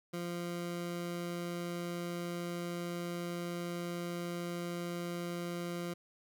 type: tone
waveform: 20% pulse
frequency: 173.5 Hz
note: F3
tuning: 11 cents flat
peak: -32 dBFS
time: 0.13-5.94 s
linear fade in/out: 10 ms
effects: none